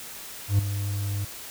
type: tone with ADSR envelope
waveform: triangle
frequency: 100.4 Hz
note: G2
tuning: 42 cents sharp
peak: -13 dBFS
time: 0.48-1.25 s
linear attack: 110 ms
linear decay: 4 ms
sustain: -11 dB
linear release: 7 ms
effects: white hiss -40 dBFS RMS until 1.5 s